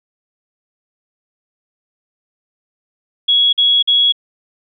sine tone bursts, 3340 Hz, G#7, 9 cents sharp, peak -9 dBFS, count 3, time 3.28-4.124 s, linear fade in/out 10 ms, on 250 ms, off 47 ms, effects none

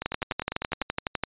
two click trains, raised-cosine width 0.3 ms, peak -14 / -10 dBFS, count 9 / 15, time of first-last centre 0.02-0.82 / 0.06-1.236 s, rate 10 / 11.9 Hz, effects resampled to 8000 Hz

